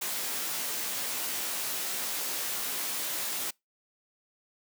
white noise with comb filter, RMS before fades -33 dBFS, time 0.01-3.51 s, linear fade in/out 10 ms, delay 16 ms, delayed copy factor +0.65, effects noise-tail reverb RT60 0.2 s tail -26 dB re dry + high-pass 200 Hz 12 dB/octave

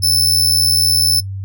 sawtooth tone with amplitude modulation, 5274 Hz, E8, in tune, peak -5 dBFS, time 0.02-1.21 s, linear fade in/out 20 ms, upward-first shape sine, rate 80 Hz, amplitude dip 80%, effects noise-tail reverb RT60 0.1 s tail -19 dB re dry + added 97 Hz sine -22 dBFS peak until 1.44 s

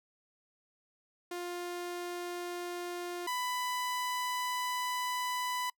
sawtooth tone pair in turn, 352 / 995.6 Hz, F4 / B5, +14 / +14 cents, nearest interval octave + tritone, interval 1800 cents, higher second, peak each -33 / -29 dBFS, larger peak second, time 1.31-3.27 / 3.27-5.7 s, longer second, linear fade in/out 5 ms, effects noise-tail reverb RT60 0.1 s tail -26 dB re dry

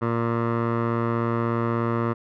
15% pulse tone with low-pass filter, 116.54 Hz, A#2, in tune, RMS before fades -24 dBFS, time 0.01-2.14 s, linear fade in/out 20 ms, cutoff 1300 Hz, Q 1.9, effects none

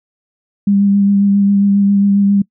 sine tone with vibrato, 200 Hz, G3, 35 cents sharp, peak -8 dBFS, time 0.67-2.42 s, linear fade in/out 5 ms, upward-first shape sine, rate 7.4 Hz, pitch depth 17 cents each way, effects noise-tail reverb RT60 0.1 s tail -24 dB re dry

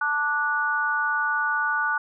sine chord, D major, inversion second, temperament just, 881 / 1174.7 / 1468.3 Hz, A5 / D6 / F#6, +2 / 0 / -14 cents, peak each -29 / -28 / -23 dBFS, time 0.01-1.98 s, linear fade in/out 5 ms, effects none

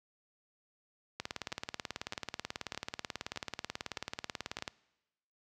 two click trains, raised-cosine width 0.2 ms, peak -19 / -23 dBFS, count 65 / 6, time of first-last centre 1.2-4.678 / 1.52-4.587 s, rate 18.4 / 1.63 Hz, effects noise-tail reverb RT60 1.0 s tail -22 dB re dry + high-pass 60 Hz 12 dB/octave

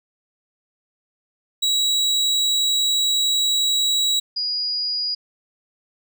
35% pulse / sine tone pair in turn, 3883 / 4892 Hz, B7 / D#8, -30 / -30 cents, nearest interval major third, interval 400 cents, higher second, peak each -15 / -21 dBFS, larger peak first, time 1.62-4.2 / 4.36-5.15 s, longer first, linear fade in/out 10 ms, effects none

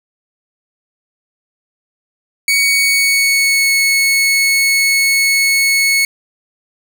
sawtooth tone with pitch glide, 2242 to 2201 Hz, C#7 to C#7, +19 to -13 cents, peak -7 dBFS, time 2.48-6.05 s, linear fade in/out 2 ms, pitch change -32 cents, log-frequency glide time 2.62-3.72 s, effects none

